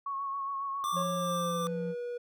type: tone with vibrato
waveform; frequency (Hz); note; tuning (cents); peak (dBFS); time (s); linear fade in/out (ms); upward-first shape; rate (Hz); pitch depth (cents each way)
sine; 1103; C#6; -9; -32; 0.06-1.03; 5; sine; 7.3; 27
type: tone with tremolo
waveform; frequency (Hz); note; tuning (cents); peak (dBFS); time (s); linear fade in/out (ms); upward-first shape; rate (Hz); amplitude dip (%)
square; 1180; D6; +8; -32; 0.84-1.67; 0; triangle; 2.4; 25
type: tone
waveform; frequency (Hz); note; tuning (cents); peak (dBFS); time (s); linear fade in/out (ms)
triangle; 174.61; F3; 0; -32; 0.92-1.95; 50
type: tone with pitch glide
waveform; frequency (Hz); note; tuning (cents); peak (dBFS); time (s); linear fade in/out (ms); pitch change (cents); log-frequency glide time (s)
triangle; 549 to 483.5; C#5 to B4; -17 to -37; -32; 0.96-2.18; 10; -220; 1.15-1.81
effects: none